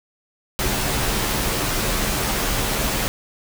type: noise with comb filter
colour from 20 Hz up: pink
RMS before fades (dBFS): -22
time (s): 0.59-3.08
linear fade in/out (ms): 0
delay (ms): 12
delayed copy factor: -0.55
effects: none